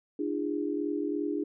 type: tone cluster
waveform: sine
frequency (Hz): 297.3 / 340.2 / 408.9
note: D4 / F4 / G#4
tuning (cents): +21 / -45 / -27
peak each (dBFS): -31 / -34 / -34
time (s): 0.19-1.44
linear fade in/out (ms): 5
effects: none